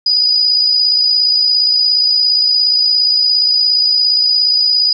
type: tone with amplitude modulation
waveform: sine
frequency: 4942 Hz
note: D#8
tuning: 13 cents flat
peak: -7 dBFS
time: 0.06-4.93 s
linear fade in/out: 5 ms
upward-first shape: sine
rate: 57.2 Hz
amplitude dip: 45%
effects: none